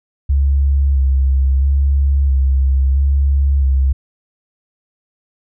sine tone with vibrato, 68.1 Hz, C#2, 30 cents flat, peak -10 dBFS, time 0.29-3.93 s, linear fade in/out 10 ms, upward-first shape square, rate 0.75 Hz, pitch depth 31 cents each way, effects none

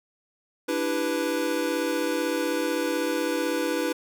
square chord, E minor seventh, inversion third, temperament equal, 293.7 / 329.6 / 392 / 493.9 Hz, D4 / E4 / G4 / B4, 0 / 0 / 0 / 0 cents, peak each -31 / -30 / -35 / -29 dBFS, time 0.68-3.93 s, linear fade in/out 10 ms, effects none

